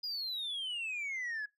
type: exponential sweep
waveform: sine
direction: down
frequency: 4978 to 1661.2 Hz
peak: -33 dBFS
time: 0.03-1.46 s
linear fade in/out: 10 ms
effects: noise-tail reverb RT60 0.2 s tail -24 dB re dry + tanh soft clip ceiling -34 dBFS